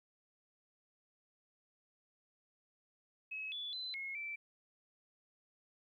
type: tone with pitch steps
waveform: sine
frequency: 2568 / 3446 / 4035 / 2167 / 2331 Hz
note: E7 / A7 / B7 / C#7 / D7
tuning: -46 / -37 / +36 / -40 / -14 cents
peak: -40 dBFS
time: 3.31-4.36 s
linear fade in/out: 10 ms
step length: 210 ms
effects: 13-bit